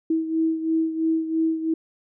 sine beating tone pair, 322.1 / 325.1 Hz, E4 / E4, -40 / -24 cents, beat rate 3 Hz, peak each -21 / -27 dBFS, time 0.1-1.74 s, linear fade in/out 5 ms, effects none

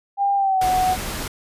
sine tone with pitch glide, 799 to 741.2 Hz, G5 to F#5, +33 to +3 cents, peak -16 dBFS, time 0.17-0.97 s, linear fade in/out 50 ms, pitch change -130 cents, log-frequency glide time 0.36-0.66 s
pink noise, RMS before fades -28 dBFS, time 0.61-1.28 s, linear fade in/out 5 ms
effects resampled to 32000 Hz

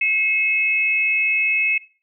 sine tone pair together, 2165 / 2575 Hz, C#7 / E7, -41 / -41 cents, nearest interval minor third, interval 300 cents, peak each -21 / -18 dBFS, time 0.01-1.78 s, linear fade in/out 5 ms, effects noise-tail reverb RT60 0.4 s tail -20 dB re dry

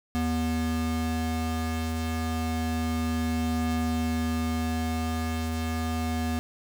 square tone pair together, 80.66 / 241.7 Hz, E2 / B3, -37 / -37 cents, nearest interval octave + perfect fifth, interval 1900 cents, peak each -30 / -29 dBFS, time 0.15-6.39 s, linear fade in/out 0 ms, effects none

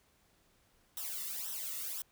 blue noise with flanger, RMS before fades -40 dBFS, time 0.97-2.02 s, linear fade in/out 2 ms, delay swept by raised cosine 0.43 to 1.28 ms, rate 1.9 Hz, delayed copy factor -0.85, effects pink hiss -70 dBFS RMS until 2.11 s

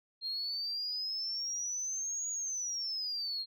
sine exponential two-way sweep, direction up then down, 4186 to 6790 to 4186 Hz, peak -33 dBFS, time 0.21-3.46 s, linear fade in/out 50 ms, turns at 2.3 s, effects tanh soft clip ceiling -29 dBFS

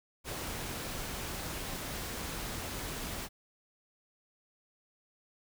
pink noise, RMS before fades -39 dBFS, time 0.24-3.29 s, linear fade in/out 50 ms, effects none

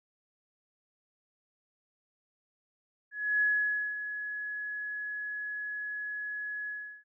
sine tone with ADSR envelope, 1689 Hz, G#6, 29 cents sharp, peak -23 dBFS, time 3.11-7.04 s, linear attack 300 ms, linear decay 540 ms, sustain -11 dB, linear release 360 ms, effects none

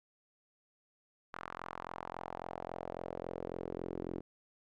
sawtooth tone with band-pass filter sweep, 43.65 Hz, F1, in tune, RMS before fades -43 dBFS, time 1.33-4.21 s, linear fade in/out 10 ms, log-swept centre 1300 to 340 Hz, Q 2.2, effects none

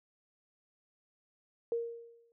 sine tone with exponential decay, 466.2 Hz, A#4, in tune, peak -28 dBFS, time 1.72-2.32 s, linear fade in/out 1 ms, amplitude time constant 130 ms, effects none

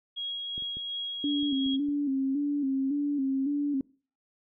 sine tone with tremolo, 3298 Hz, G#7, 13 cents flat, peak -31 dBFS, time 0.16-1.77 s, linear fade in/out 20 ms, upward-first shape sine, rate 2.7 Hz, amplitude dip 25%
clicks, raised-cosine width 3 ms, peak -31 / -38 / -32 / -36 / -38 / -35 / -41 / -37 dBFS, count 8, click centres 0.579 / 0.623 / 0.77 / 1.429 / 1.529 / 1.663 / 1.739 / 1.887 s
sine tone with vibrato, 278.5 Hz, C#4, 8 cents sharp, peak -25 dBFS, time 1.24-3.81 s, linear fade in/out 2 ms, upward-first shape square, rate 1.8 Hz, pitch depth 63 cents each way
effects noise-tail reverb RT60 0.4 s tail -23 dB re dry

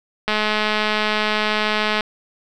click train, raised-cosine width 0.3 ms, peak -4 dBFS, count 369, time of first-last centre 0.28-2.008 s, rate 213 Hz, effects none

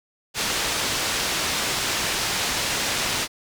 white low-pass noise, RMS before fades -25 dBFS, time 0.34-3.28 s, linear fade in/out 50 ms, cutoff 5800 Hz, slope 12 dB/octave, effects none

